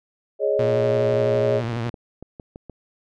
sine chord, Ab suspended fourth, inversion none, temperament equal, 415.3 / 554.4 / 622.3 Hz, Ab4 / Db5 / Eb5, 0 / 0 / 0 cents, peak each -22 / -22 / -23 dBFS, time 0.39-1.62 s, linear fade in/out 50 ms
sawtooth tone with vibrato, 117 Hz, A#2, 7 cents sharp, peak -20 dBFS, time 0.59-1.9 s, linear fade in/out 5 ms, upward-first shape sine, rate 12 Hz, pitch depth 63 cents each way
clicks, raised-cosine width 2 ms, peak -24 dBFS, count 12, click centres 1.136 / 1.35 / 1.638 / 1.688 / 1.732 / 1.768 / 1.866 / 1.942 / 2.226 / 2.398 / 2.559 / 2.697 s
effects low-pass 4000 Hz 12 dB/octave

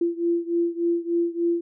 sine beating tone pair, 340 / 343.4 Hz, F4 / F4, -46 / -29 cents, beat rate 3.4 Hz, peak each -23 / -25 dBFS, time 0.01-1.61 s, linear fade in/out 5 ms, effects none

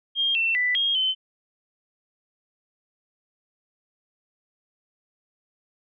sine tone with pitch steps, 3218 / 2690 / 1984 / 3251 / 3063 Hz, G7 / E7 / B6 / G#7 / G7, +45 / +34 / +7 / -38 / -41 cents, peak -20 dBFS, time 0.15-1.15 s, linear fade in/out 50 ms, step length 200 ms, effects none

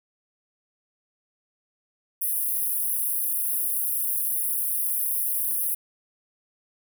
pink high-pass noise, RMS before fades -26 dBFS, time 2.21-5.75 s, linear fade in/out 10 ms, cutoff 9800 Hz, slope 96 dB/octave, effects none

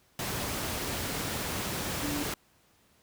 sine tone in noise, 291.3 Hz, D4, 14 cents flat, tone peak -32 dBFS, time 2.03-2.23 s, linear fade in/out 2 ms, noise pink, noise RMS -33 dBFS, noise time 0.19-2.34 s, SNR -2 dB, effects pink hiss -65 dBFS RMS until 3.02 s + high-pass 60 Hz 12 dB/octave

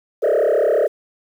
sine tone with frequency modulation, 523.3 Hz, C5, in tune, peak -11 dBFS, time 0.22-0.88 s, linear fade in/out 20 ms, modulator 34.5 Hz, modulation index 3.3, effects tanh soft clip ceiling -12 dBFS + 8-bit

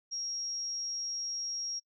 sine tone, 5600 Hz, F8, 4 cents sharp, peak -34 dBFS, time 0.11-1.8 s, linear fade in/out 20 ms, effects noise-tail reverb RT60 0.1 s tail -26 dB re dry

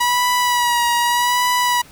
sawtooth tone with vibrato, 970 Hz, B5, 31 cents flat, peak -11 dBFS, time 0-1.82 s, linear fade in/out 10 ms, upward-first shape sine, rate 0.83 Hz, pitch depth 32 cents each way, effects pink hiss -45 dBFS RMS until 1.91 s

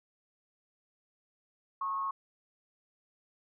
sine tone with frequency modulation, 1091 Hz, C#6, 28 cents flat, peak -31 dBFS, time 1.81-2.11 s, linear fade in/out 5 ms, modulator 178 Hz, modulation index 0.38, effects none

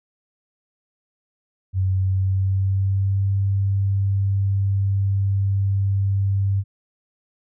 sine tone with pitch glide, 94.4 to 98.35 Hz, F#2 to G2, +35 to +6 cents, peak -17 dBFS, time 1.73-6.64 s, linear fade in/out 50 ms, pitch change +71 cents, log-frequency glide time 1.9-3.32 s, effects none

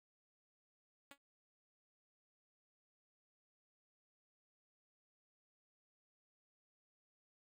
5% pulse tone with exponential decay, 280.7 Hz, C#4, 22 cents sharp, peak -39 dBFS, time 1.11-1.18 s, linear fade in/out 1 ms, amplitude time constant 15 ms, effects none

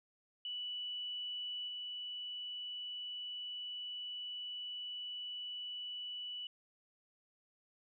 sine tone with level steps, 2960 Hz, F#7, in tune, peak -39 / -41 dBFS, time 0.45-6.47 s, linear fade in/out 2 ms, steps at 1.67 s, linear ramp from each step 20 ms, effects none

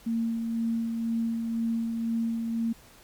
sine tone with tremolo, 228.9 Hz, A#3, 31 cents flat, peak -24 dBFS, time 0.06-2.73 s, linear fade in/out 10 ms, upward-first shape sine, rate 2 Hz, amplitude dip 35%, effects pink hiss -54 dBFS RMS until 3.03 s + MP3 96 kbps

